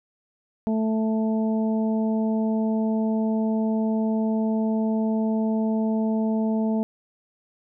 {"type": "harmonic tone", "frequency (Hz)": 220, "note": "A3", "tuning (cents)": 0, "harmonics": [1, 2, 3, 4], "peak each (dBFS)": [-21, -31, -32, -37], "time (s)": [0.67, 6.83], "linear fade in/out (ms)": 0, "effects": []}